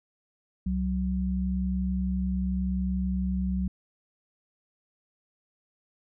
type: tone pair together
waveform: sine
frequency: 66.1 / 186.96 Hz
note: C2 / F#3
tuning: +18 / +18 cents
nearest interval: octave + tritone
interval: 1800 cents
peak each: -29 / -27 dBFS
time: 0.66-3.68 s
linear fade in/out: 5 ms
effects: none